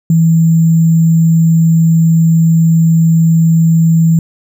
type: tone with sample-and-hold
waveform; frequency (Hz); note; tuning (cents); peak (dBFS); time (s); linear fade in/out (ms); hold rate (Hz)
sine; 163.6; E3; -13; -5; 0.1-4.19; 2; 7350
effects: none